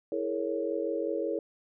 sine chord, A# half-diminished seventh, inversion second, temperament equal with one note detuned, 329.6 / 420.9 / 466.2 / 554.4 Hz, E4 / G#4 / A#4 / C#5, 0 / +23 / 0 / 0 cents, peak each -34 dBFS, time 0.12-1.39 s, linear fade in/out 2 ms, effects none

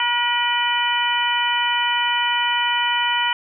harmonic tone with a mistuned harmonic, 480 Hz, B4, 49 cents flat, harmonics 2 / 3 / 4 / 5 / 6, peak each -22 / -26 / -25 / -26 / -22 dBFS, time 0-3.33 s, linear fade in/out 2 ms, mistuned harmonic 6, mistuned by +64 cents, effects none

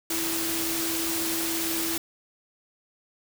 sine tone in noise, 329.7 Hz, E4, in tune, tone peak -31 dBFS, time 0.1-1.98 s, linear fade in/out 5 ms, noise white, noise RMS -29 dBFS, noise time 0.1-1.98 s, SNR -5 dB, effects none

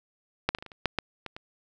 clicks, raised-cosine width 0.3 ms, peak -7 / -11 / -26 / -24 / -27 / -30 / -8 / -10 / -20 / -24 dBFS, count 10, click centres 0.49 / 0.549 / 0.586 / 0.625 / 0.663 / 0.718 / 0.857 / 0.987 / 1.263 / 1.365 s, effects none

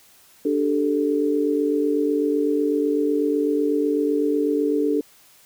sine chord, D suspended fourth, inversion none, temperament equal, 293.7 / 392 / 440 Hz, D4 / G4 / A4, 0 / 0 / 0 cents, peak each -21 / -26 / -22 dBFS, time 0.45-5.01 s, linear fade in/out 5 ms, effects white hiss -53 dBFS RMS until 5.45 s

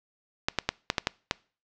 clicks, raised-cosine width 0.2 ms, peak -6 dBFS, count 7, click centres 0.485 / 0.587 / 0.69 / 0.901 / 0.982 / 1.071 / 1.311 s, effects noise-tail reverb RT60 0.4 s tail -24 dB re dry + low-pass 6000 Hz 12 dB/octave

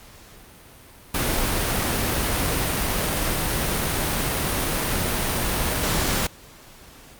pink noise, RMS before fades -23 dBFS, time 1.14-6.27 s, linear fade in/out 5 ms, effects pink hiss -47 dBFS RMS until 7.19 s + Opus 48 kbps

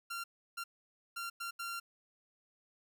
sawtooth tone bursts at uneven times, 1379 Hz, F6, 22 cents flat, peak -35 dBFS, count 5, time 0.1-0.24 / 0.57-0.64 / 1.16-1.3 / 1.4-1.51 / 1.59-1.8 s, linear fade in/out 10 ms, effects 12-bit

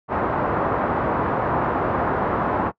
white low-pass noise, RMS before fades -22 dBFS, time 0.08-2.72 s, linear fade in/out 50 ms, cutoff 1200 Hz, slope 24 dB/octave, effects noise-tail reverb RT60 0.1 s tail -23 dB re dry + high-pass 60 Hz 12 dB/octave

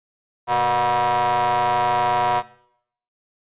40% pulse ring-modulated tone, 118.9 Hz, A#2, 35 cents sharp, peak -13 dBFS, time 0.47-2.43 s, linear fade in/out 50 ms, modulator 846 Hz, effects noise-tail reverb RT60 0.7 s tail -19 dB re dry + resampled to 8000 Hz

